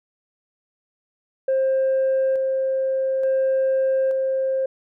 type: tone with tremolo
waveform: sine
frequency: 530 Hz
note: C5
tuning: 22 cents sharp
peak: -15 dBFS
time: 1.48-4.66 s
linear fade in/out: 5 ms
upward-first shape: square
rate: 0.57 Hz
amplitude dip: 30%
effects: tanh soft clip ceiling -15 dBFS